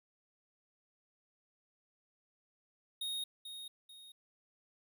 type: tone with echo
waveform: square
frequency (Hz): 3729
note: A#7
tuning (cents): 0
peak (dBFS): -37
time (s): 3.01-3.24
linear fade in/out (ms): 5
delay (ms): 440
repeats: 2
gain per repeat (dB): -8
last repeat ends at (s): 4.12
effects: 13-bit